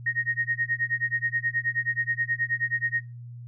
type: tone with tremolo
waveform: sine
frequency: 1864.7 Hz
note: A#6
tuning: in tune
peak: -21 dBFS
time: 0.06-3.02 s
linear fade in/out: 5 ms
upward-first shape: sine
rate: 9.4 Hz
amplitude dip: 100%
effects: noise-tail reverb RT60 0.3 s tail -24 dB re dry + added 120 Hz sine -38 dBFS peak until 3.47 s